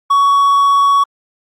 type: tone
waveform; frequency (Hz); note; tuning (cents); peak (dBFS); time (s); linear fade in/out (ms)
triangle; 1121; C#6; +19; -6; 0.1-1.04; 10
effects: Opus 48 kbps